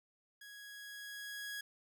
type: tone with level ramp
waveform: sawtooth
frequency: 1661.2 Hz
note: G#6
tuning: in tune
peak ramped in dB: -48 to -37 dBFS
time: 0.41-1.61 s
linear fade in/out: 5 ms
effects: none